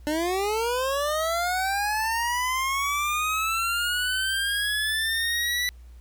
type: linear sweep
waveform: 25% pulse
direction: up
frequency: 293.7 to 1975.5 Hz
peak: -20 dBFS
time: 0.07-5.69 s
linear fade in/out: 0 ms
effects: added 60 Hz sine -43 dBFS peak until 6 s + pink hiss -63 dBFS RMS until 6 s